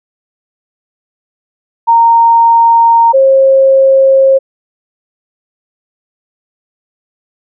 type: tone pair in turn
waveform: sine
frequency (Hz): 925 / 536.9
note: A#5 / C5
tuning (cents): -14 / +45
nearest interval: major sixth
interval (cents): 941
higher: first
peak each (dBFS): -3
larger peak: neither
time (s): 1.87-3.13 / 3.13-4.39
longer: neither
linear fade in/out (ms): 20
effects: none